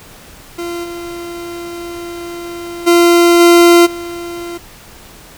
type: tone with level steps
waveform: 40% pulse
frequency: 344.1 Hz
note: F4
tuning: 26 cents flat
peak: -19 / -23 / -5 / -3 / -22 dBFS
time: 0.58-4.58 s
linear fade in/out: 10 ms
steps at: 0.83 / 2.86 / 3.39 / 3.85 s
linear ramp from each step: 20 ms
effects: pink hiss -38 dBFS RMS until 5.37 s